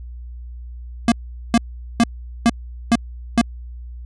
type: tone bursts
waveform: square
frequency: 233.1 Hz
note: A#3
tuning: in tune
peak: -11 dBFS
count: 6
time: 1.08-3.414 s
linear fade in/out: 2 ms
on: 39 ms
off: 420 ms
effects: added 60 Hz sine -31 dBFS peak until 4.05 s + resampled to 22050 Hz